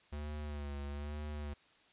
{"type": "tone with vibrato", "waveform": "square", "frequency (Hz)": 73, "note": "D2", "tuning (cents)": -10, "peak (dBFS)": -40, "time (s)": [0.12, 1.54], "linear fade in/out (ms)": 10, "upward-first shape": "sine", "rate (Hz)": 1.1, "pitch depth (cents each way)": 48, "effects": ["white hiss -66 dBFS RMS until 1.92 s", "resampled to 8000 Hz"]}